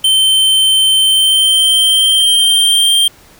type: tone with pitch glide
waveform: square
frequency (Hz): 3100 to 3174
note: G7 to G7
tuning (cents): -20 to +21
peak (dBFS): -8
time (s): 0.04-3.08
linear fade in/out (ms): 5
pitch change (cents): +41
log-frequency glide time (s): 0.97-2.95
effects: pink hiss -43 dBFS RMS until 3.39 s